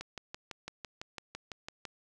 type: click train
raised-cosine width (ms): 0.2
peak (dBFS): -23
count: 12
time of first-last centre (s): 0.01-1.853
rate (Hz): 5.97
effects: none

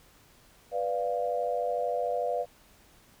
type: chord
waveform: sine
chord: B diminished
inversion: none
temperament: equal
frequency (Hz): 493.9 / 587.3 / 698.5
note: B4 / D5 / F5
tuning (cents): 0 / 0 / 0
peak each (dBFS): -31 / -32 / -31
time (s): 0.71-2.46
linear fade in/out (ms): 50
effects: pink hiss -59 dBFS RMS until 3.2 s

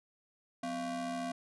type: ring-modulated tone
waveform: square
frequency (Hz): 217.5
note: A3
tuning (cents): -20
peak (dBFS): -33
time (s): 0.63-1.32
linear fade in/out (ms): 5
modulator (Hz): 472
effects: resampled to 24000 Hz

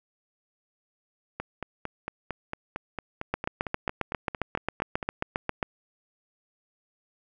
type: two click trains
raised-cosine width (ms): 0.5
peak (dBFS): -11 / -17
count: 18 / 17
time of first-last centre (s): 3.34-5.628 / 1.4-5.028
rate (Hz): 7.43 / 4.41
effects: none

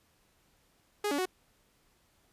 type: tone with pitch steps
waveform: sawtooth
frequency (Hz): 414 / 286 / 369.7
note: G#4 / D4 / F#4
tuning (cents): -5 / -46 / -1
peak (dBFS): -25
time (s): 1.04-1.256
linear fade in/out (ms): 5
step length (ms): 72
effects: pink hiss -69 dBFS RMS until 2.32 s + resampled to 32000 Hz

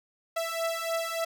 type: beating tone pair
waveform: sawtooth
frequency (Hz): 660 / 663.4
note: E5 / E5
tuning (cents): +2 / +11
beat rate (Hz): 3.4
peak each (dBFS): -28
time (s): 0.36-1.25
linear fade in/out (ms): 10
effects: none

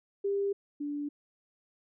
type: tone pair in turn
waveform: sine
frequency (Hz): 399 / 290.8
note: G4 / D4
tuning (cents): +31 / -17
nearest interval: perfect fourth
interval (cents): 548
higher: first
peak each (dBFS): -27 / -32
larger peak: first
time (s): 0.24-0.53 / 0.8-1.09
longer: neither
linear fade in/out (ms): 10
effects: none

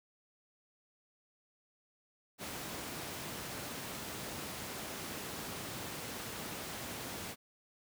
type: high-pass noise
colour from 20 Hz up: pink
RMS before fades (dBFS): -43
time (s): 2.38-7.36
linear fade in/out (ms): 50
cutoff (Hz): 110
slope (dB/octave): 12
effects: none

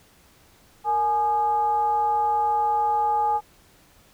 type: tone with frequency modulation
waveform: sine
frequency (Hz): 840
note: G#5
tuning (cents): +19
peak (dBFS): -19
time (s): 0.84-3.41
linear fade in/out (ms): 50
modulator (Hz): 377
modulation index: 0.43
effects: pink hiss -56 dBFS RMS until 4.13 s

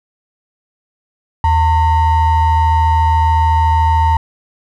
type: ring-modulated tone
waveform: triangle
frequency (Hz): 493.9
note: B4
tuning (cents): 0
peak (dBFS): -4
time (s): 1.44-4.17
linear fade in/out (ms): 2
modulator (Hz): 413
effects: none

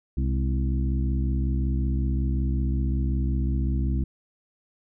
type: harmonic tone with a mistuned harmonic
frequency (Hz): 65.41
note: C2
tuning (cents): 0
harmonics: 1 / 2 / 3 / 4 / 5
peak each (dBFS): -23 / -29 / -33 / -35 / -37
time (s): 0.17-4.04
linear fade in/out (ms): 5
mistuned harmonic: 3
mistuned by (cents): +81
effects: none

